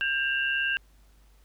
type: tone cluster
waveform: sine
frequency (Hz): 1594 / 2726 / 2864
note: G6 / F7 / F7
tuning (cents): +28 / -43 / +43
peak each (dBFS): -26 / -30 / -34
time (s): 0.01-0.77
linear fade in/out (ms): 0
effects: added 50 Hz sine -55 dBFS peak until 1.44 s + pink hiss -65 dBFS RMS until 1.44 s